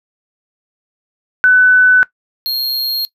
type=tone pair in turn; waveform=sine / square; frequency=1500 / 4243 Hz; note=F#6 / C8; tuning=+23 / +23 cents; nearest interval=octave + tritone; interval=1800 cents; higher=second; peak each=-5 / -16 dBFS; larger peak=first; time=1.44-2.03 / 2.46-3.05 s; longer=neither; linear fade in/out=0 ms; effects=noise-tail reverb RT60 0.1 s tail -20 dB re dry